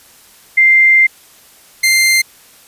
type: tone pair in turn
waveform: sine / sawtooth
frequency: 2093 / 2093 Hz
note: C7 / C7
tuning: 0 / 0 cents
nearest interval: unison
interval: 0 cents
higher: neither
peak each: -5 dBFS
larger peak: neither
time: 0.57-1.07 / 1.83-2.22 s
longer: first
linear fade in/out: 10 ms
effects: white hiss -44 dBFS RMS until 2.67 s + resampled to 32000 Hz